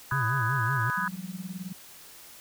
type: chord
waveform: sine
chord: G# minor seventh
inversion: first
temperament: just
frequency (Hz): 996.7 / 1245.9 / 1495.1 / 1661.2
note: B5 / D#6 / F#6 / G#6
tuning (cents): +16 / +2 / +18 / 0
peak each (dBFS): -32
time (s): 0.11-1.08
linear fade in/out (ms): 2
type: tone with vibrato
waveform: triangle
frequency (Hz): 123.47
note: B2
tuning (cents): 0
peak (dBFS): -25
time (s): 0.12-0.9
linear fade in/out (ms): 0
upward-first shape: sine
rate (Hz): 5.3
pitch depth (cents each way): 190
type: tone with tremolo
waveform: sine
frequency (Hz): 185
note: F#3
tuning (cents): 0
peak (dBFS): -30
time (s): 0.97-1.73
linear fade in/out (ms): 10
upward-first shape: triangle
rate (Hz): 19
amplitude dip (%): 100
effects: white hiss -49 dBFS RMS until 2.4 s